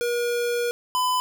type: tone pair in turn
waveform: square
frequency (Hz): 478.9 / 1005.4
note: A#4 / B5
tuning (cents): +47 / +31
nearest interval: octave + minor second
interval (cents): 1284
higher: second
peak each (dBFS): -23 / -21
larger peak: second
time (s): 0.01-0.71 / 0.95-1.2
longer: first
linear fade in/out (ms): 0
effects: none